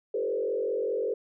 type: tone with frequency modulation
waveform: sine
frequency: 459.2 Hz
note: A#4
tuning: 26 cents flat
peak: -26 dBFS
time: 0.14-1.14 s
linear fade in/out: 5 ms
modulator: 45 Hz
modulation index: 1.5
effects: none